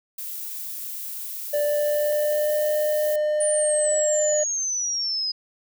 violet noise, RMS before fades -33 dBFS, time 0.18-3.16 s, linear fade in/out 5 ms
triangle tone with pitch glide, 587.3 to 604.5 Hz, D5 to D5, 0 to +50 cents, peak -18 dBFS, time 1.53-4.44 s, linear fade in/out 10 ms, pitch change +50 cents, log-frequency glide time 1.63-2.71 s
sine exponential sweep, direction down, 9397 to 4978 Hz, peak -23 dBFS, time 3.4-5.32 s, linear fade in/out 10 ms
effects none

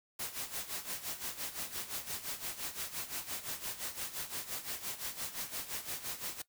white noise with tremolo, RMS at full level -38 dBFS, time 0.19-6.42 s, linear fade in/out 5 ms, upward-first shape sine, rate 5.8 Hz, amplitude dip 75%, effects noise-tail reverb RT60 0.1 s tail -18 dB re dry

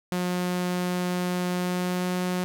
sawtooth tone with pitch glide, 179.5 to 181.17 Hz, F3 to F#3, +48 to -36 cents, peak -21 dBFS, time 0.12-2.44 s, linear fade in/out 0 ms, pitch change +16 cents, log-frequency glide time 1.55-2.17 s, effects none

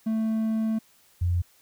triangle / sine tone pair in turn, 221.1 / 87.74 Hz, A3 / F2, +9 / +9 cents, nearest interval octave + major third, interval 1600 cents, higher first, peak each -21 dBFS, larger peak neither, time 0.06-0.79 / 1.21-1.42 s, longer first, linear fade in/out 10 ms, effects white hiss -60 dBFS RMS until 1.61 s

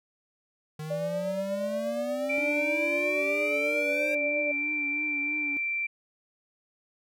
square exponential sweep, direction up, 151.8 to 541 Hz, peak -35 dBFS, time 0.79-4.15 s, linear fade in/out 5 ms
sine tone with tremolo, 587.3 Hz, D5, in tune, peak -27 dBFS, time 0.9-4.52 s, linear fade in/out 10 ms, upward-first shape sine, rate 8.4 Hz, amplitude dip 35%
sine tone, 2349 Hz, D7, in tune, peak -27 dBFS, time 2.29-5.87 s, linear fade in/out 10 ms
triangle tone with vibrato, 293.7 Hz, D4, in tune, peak -34 dBFS, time 2.38-5.57 s, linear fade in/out 0 ms, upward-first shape triangle, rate 3.1 Hz, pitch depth 63 cents each way
effects none

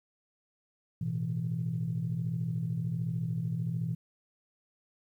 sine chord, A suspended second, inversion none, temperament equal, 110 / 123.47 / 164.81 Hz, A2 / B2 / E3, 0 / 0 / 0 cents, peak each -38 / -33 / -32 dBFS, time 1.01-3.95 s, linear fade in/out 5 ms, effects tanh soft clip ceiling -22 dBFS + 11-bit

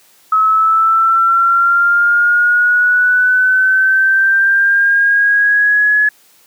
sine linear sweep, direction up, 1284 to 1700 Hz, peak -8 dBFS, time 0.32-6.09 s, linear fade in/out 5 ms, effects white hiss -49 dBFS RMS until 6.46 s + high-pass 150 Hz 12 dB/octave

